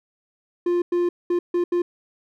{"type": "tone bursts at uneven times", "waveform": "triangle", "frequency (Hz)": 350.5, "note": "F4", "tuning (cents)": 6, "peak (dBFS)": -16, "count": 5, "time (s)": [[0.66, 0.82], [0.92, 1.09], [1.3, 1.39], [1.54, 1.64], [1.72, 1.82]], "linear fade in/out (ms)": 5, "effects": []}